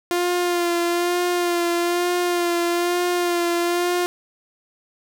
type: tone with vibrato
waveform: sawtooth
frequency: 349.2 Hz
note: F4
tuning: in tune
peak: -15 dBFS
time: 0.11-4.06 s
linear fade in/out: 0 ms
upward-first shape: sine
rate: 1.1 Hz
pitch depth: 27 cents each way
effects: none